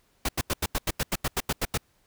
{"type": "noise bursts", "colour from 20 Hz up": "pink", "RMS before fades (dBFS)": -26, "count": 13, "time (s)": [0.25, 1.776], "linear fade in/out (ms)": 5, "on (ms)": 38, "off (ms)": 86, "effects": ["pink hiss -67 dBFS RMS until 2.06 s"]}